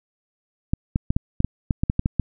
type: clicks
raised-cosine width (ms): 5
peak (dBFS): -7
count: 12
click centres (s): 0.735 / 0.959 / 1.105 / 1.165 / 1.404 / 1.446 / 1.708 / 1.835 / 1.899 / 1.994 / 2.059 / 2.197
effects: none